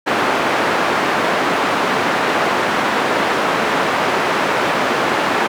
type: band-pass noise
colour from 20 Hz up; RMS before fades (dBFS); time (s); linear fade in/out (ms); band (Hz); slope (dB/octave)
white; -17; 0.06-5.48; 20; 220 to 1400; 12
effects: none